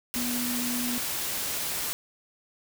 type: tone in noise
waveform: sine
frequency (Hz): 243.9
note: B3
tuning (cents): -21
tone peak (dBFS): -30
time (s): 0.16-0.98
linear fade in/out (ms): 0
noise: white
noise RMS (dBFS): -31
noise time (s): 0.14-1.93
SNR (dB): -2
effects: none